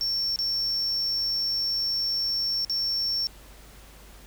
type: tone with dropouts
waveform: triangle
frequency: 5450 Hz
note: F8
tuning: 43 cents flat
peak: -23 dBFS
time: 0.01-3.27 s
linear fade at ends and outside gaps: 0 ms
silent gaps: 0.36-0.389 / 2.648-2.697 s
effects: added 50 Hz sine -49 dBFS peak until 4.26 s + pink hiss -51 dBFS RMS until 4.26 s